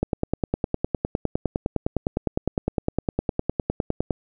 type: click train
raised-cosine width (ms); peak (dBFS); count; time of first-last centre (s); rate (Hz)
2; -8; 41; 0.03-4.107; 9.81
effects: none

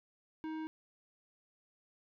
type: tone with tanh clipping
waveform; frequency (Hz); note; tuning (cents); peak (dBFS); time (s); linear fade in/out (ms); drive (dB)
sine; 315.4; D#4; +24; -40; 0.44-0.67; 0; 15
effects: none

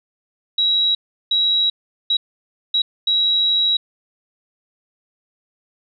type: tone bursts at uneven times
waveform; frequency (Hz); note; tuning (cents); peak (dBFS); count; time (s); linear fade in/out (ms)
sine; 3869; B7; -36; -14; 5; 0.58-0.95 / 1.31-1.7 / 2.1-2.17 / 2.74-2.82 / 3.07-3.77; 5
effects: none

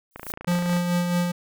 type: noise with exponential growth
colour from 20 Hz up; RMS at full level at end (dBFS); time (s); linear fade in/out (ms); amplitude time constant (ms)
violet; -29; 0.11-0.32; 0; 44
type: click train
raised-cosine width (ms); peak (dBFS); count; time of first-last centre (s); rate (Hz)
0.5; -20; 18; 0.16-0.767; 28
type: tone with tremolo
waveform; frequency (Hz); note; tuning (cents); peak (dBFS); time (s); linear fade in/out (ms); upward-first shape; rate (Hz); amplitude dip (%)
square; 175.7; F3; +11; -20; 0.47-1.32; 10; sine; 4.6; 40
effects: none

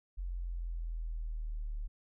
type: linear sweep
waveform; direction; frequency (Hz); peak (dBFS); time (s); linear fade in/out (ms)
sine; down; 44.76 to 36.71; -35; 0.17-1.88; 20
effects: none

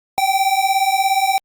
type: beating tone pair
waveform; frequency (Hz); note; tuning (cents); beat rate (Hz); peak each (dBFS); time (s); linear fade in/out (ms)
square; 768 / 785; G5 / G5; -36 / +2; 17; -18; 0.18-1.38; 0
effects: Opus 48 kbps

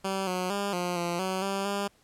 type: tone with pitch steps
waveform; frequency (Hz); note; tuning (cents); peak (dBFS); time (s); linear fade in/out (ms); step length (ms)
10% pulse; 192.8 / 182.6 / 201.1 / 177.5 / 172.8 / 188.1 / 196.1 / 200.7; G3 / F#3 / G3 / F3 / F3 / F#3 / G3 / G3; -28 / -23 / +44 / +28 / -18 / +29 / +1 / +41; -20; 0.04-1.88; 10; 230
effects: pink hiss -63 dBFS RMS until 2.03 s + low-pass 12000 Hz 12 dB/octave

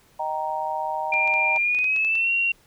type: chord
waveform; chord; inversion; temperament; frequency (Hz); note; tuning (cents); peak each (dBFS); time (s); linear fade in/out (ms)
sine; Eb major; none; just; 622.3 / 777.8 / 933.4; Eb5 / G5 / Bb5; 0 / -14 / +2; -31 / -29 / -27; 0.19-1.58; 10
type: tone with pitch glide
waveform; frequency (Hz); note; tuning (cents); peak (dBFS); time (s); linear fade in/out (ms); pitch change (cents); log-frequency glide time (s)
sine; 2392 to 2748; D7 to F7; +31 to -29; -19; 1.12-2.52; 5; +240; 1.6-2.31
type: clicks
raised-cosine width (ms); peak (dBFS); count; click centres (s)
0.2; -22; 10; 1.139 / 1.276 / 1.339 / 1.562 / 1.748 / 1.789 / 1.843 / 1.963 / 2.048 / 2.154
effects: pink hiss -58 dBFS RMS until 2.66 s

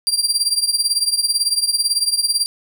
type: tone with tremolo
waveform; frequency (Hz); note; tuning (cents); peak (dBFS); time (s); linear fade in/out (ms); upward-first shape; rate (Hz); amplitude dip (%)
30% pulse; 4738; D8; +14; -9; 0.07-2.46; 0; triangle; 18; 90
effects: none

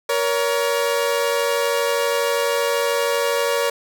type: tone pair together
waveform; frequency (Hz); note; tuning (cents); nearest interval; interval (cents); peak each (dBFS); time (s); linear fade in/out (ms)
sawtooth; 471 / 563.6; A#4 / C#5; +18 / +29; minor third; 311; -17; 0.09-3.7; 5
effects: 8-bit

